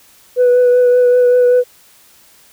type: tone with vibrato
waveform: sine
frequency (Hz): 493.9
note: B4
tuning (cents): 0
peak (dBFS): -5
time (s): 0.36-1.64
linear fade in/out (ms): 50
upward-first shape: triangle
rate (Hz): 5.2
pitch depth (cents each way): 19
effects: tanh soft clip ceiling -5 dBFS + white hiss -47 dBFS RMS until 2.52 s